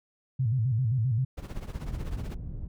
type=tone with vibrato; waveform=sine; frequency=120 Hz; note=B2; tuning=49 cents flat; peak=-23 dBFS; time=0.39-1.25 s; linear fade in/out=10 ms; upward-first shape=square; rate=7.6 Hz; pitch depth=150 cents each way
type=noise with tremolo; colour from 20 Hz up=brown; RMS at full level=-33 dBFS; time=1.37-2.35 s; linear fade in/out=10 ms; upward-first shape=triangle; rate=16 Hz; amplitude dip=85%
type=low-pass noise; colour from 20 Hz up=pink; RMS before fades=-36 dBFS; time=1.81-2.68 s; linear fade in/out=10 ms; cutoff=150 Hz; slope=12 dB/octave
effects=none